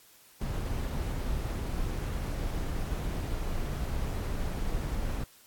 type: noise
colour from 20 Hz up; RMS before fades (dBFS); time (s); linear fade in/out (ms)
brown; -32; 0.41-5.24; 5
effects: white hiss -58 dBFS RMS until 5.46 s + AAC 64 kbps